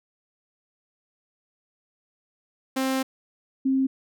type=tone pair in turn; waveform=sawtooth / sine; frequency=264.1 / 266.1 Hz; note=C4 / C4; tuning=+16 / +29 cents; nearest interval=unison; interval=13 cents; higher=second; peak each=-19 / -19 dBFS; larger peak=neither; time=2.76-3.03 / 3.65-3.87 s; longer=first; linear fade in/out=10 ms; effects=none